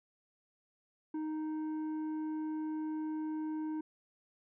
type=tone with tanh clipping; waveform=sine; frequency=310.8 Hz; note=D#4; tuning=2 cents flat; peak=-36 dBFS; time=1.14-3.81 s; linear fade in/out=5 ms; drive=7 dB; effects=none